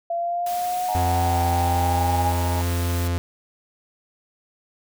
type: linear sweep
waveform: sine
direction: up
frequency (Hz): 680 to 823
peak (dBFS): -22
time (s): 0.1-2.33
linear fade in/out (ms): 5
type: noise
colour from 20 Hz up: white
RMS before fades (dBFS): -36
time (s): 0.46-3.08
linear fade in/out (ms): 5
type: chord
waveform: sine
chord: D# suspended fourth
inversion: none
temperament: equal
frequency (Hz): 622.3 / 830.6 / 932.3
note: D#5 / G#5 / A#5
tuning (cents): 0 / 0 / 0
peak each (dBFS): -34 / -30 / -33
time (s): 0.88-2.62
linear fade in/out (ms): 10
type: tone with pitch glide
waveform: 45% pulse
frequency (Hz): 87.31 to 86.56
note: F2 to F2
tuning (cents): 0 to -15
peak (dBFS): -21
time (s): 0.95-3.18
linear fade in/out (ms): 0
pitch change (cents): -15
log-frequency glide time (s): 1.29-1.39
effects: none